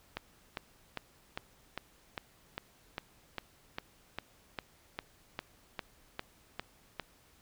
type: click train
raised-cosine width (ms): 0.3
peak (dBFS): -20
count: 18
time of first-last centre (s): 0.17-6.997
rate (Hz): 2.49
effects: pink hiss -64 dBFS RMS until 7.41 s